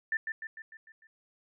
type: tone with echo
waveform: sine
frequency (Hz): 1778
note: A6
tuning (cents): +18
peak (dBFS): -27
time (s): 0.12-0.17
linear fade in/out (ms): 2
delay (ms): 150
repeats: 6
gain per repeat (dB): -5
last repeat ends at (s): 1.07
effects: none